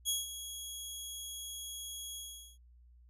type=tone with ADSR envelope; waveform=15% pulse; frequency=3321 Hz; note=G#7; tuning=1 cent flat; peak=-22 dBFS; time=0.05-2.58 s; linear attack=38 ms; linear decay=170 ms; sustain=-12 dB; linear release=420 ms; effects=added 60 Hz sine -57 dBFS peak until 3.09 s + resampled to 32000 Hz